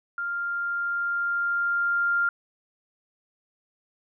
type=tone with level ramp; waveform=sine; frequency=1396.9 Hz; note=F6; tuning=in tune; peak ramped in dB=-27 to -20 dBFS; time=0.18-2.29 s; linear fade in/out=2 ms; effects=none